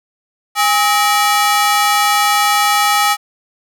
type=ring-modulated tone; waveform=sawtooth; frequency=1050 Hz; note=C6; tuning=6 cents sharp; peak=-4 dBFS; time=0.55-3.17 s; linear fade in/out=50 ms; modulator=230 Hz; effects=none